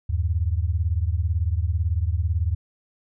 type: beating tone pair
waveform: sine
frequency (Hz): 77.9 / 95.9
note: D#2 / G2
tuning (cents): +3 / -37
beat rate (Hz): 18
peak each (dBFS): -22 / -24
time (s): 0.09-2.55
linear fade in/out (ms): 10
effects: none